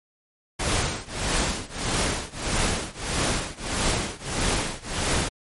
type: noise with tremolo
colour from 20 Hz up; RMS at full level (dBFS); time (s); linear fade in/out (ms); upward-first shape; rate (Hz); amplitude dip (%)
pink; -22; 0.59-5.29; 10; triangle; 1.6; 95
effects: MP3 48 kbps